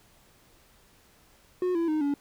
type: tone with pitch steps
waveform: triangle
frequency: 363.2 / 335 / 309 / 285 Hz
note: F#4 / E4 / D#4 / C#4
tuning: -32 / +28 / -12 / +48 cents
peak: -22 dBFS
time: 1.62-2.14 s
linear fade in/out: 2 ms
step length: 130 ms
effects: pink hiss -60 dBFS RMS until 2.2 s